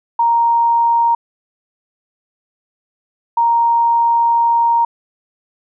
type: tone pair in turn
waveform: sine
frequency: 933 / 933 Hz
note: A#5 / A#5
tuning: +1 / +1 cents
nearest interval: unison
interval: 0 cents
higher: neither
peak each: -10 dBFS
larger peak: neither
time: 0.19-1.15 / 3.37-4.85 s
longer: second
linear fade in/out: 5 ms
effects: none